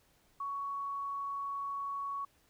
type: tone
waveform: sine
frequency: 1117 Hz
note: C#6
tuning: 13 cents sharp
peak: -35 dBFS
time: 0.4-2.25 s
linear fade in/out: 5 ms
effects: pink hiss -69 dBFS RMS until 2.49 s